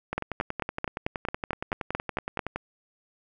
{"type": "two click trains", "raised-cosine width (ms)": 0.5, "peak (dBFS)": [-12, -15], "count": [11, 27], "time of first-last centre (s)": [[0.18, 2.392], [0.13, 2.56]], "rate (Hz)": [4.52, 10.7], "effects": []}